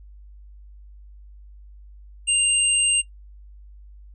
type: tone pair together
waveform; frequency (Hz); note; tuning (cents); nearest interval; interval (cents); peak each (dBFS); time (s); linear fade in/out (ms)
sine; 2794 / 8373; F7 / C9; 0 / 0; octave + perfect fifth; 1900; -20; 2.27-3.02; 20
effects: noise-tail reverb RT60 0.1 s tail -19 dB re dry + added 50 Hz sine -42 dBFS peak until 4.14 s